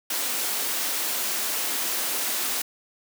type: high-pass noise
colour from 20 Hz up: white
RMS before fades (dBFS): -27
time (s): 0.1-2.62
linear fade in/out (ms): 5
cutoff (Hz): 230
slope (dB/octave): 24
effects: none